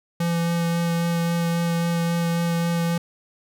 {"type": "tone with vibrato", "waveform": "square", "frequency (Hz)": 169.4, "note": "E3", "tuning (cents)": 48, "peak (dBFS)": -21, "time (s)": [0.2, 2.98], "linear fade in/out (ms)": 5, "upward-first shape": "sine", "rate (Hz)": 3.7, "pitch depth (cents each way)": 10, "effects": []}